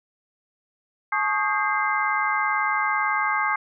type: tone cluster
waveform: sine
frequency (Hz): 854 / 1106 / 1244 / 1598 / 2082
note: G#5 / C#6 / D#6 / G6 / C7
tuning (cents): +48 / -4 / -1 / +33 / -9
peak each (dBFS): -27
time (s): 1.12-3.56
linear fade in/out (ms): 5
effects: none